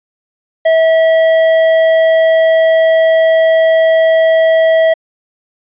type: tone with tanh clipping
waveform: triangle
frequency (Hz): 648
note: E5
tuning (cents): -30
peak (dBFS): -8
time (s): 0.65-4.94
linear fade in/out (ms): 10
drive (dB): 14
effects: resampled to 8000 Hz